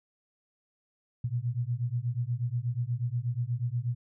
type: beating tone pair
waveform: sine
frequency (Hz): 116.8 / 125.1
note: A#2 / B2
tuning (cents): +4 / +23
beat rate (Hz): 8.3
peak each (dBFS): -31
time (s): 1.24-3.95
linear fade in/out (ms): 5
effects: none